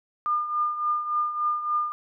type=tone with tremolo; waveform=sine; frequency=1208 Hz; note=D6; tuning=48 cents sharp; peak=-20 dBFS; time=0.26-1.92 s; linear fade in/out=0 ms; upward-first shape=triangle; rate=3.5 Hz; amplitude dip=70%; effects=none